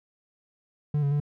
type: tone with pitch steps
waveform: triangle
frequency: 147.9 / 141.5 / 146 Hz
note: D3 / C#3 / D3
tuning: +13 / +36 / -10 cents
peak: -20 dBFS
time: 0.94-1.201 s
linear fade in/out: 5 ms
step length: 87 ms
effects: none